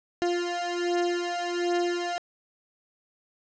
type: beating tone pair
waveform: 30% pulse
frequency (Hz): 349.2 / 350.5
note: F4 / F4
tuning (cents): 0 / +6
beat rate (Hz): 1.3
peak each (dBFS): -26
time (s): 0.22-2.18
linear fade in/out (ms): 0
effects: resampled to 16000 Hz + 10-bit